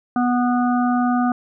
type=harmonic tone; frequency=245.7 Hz; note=B3; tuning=9 cents flat; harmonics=1 / 3 / 5 / 6; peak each=-17 / -22 / -26 / -31 dBFS; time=0.16-1.32 s; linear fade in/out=2 ms; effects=none